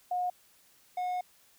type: tone pair in turn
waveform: sine / triangle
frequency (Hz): 721 / 725.2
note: F#5 / F#5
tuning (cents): -45 / -35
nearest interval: unison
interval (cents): 10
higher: second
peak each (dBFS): -28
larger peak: neither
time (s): 0.11-0.3 / 0.97-1.21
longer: second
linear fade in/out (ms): 5
effects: white hiss -63 dBFS RMS until 1.58 s